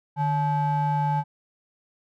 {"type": "ring-modulated tone", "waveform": "triangle", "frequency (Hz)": 355.6, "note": "F4", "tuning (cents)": 31, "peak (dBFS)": -16, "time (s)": [0.16, 1.24], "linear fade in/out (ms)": 50, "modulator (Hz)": 506, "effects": []}